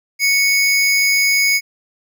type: tone pair together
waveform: square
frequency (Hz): 2217 / 4977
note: C#7 / D#8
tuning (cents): 0 / 0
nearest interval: octave + major second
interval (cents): 1400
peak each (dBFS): -14 / -19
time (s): 0.19-1.61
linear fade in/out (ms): 50
effects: none